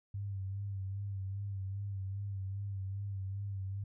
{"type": "tone with vibrato", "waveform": "sine", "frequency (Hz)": 98.2, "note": "G2", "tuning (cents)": 4, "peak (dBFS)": -36, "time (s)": [0.14, 3.84], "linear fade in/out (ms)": 5, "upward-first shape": "sine", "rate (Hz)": 2.5, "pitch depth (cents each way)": 47, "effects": []}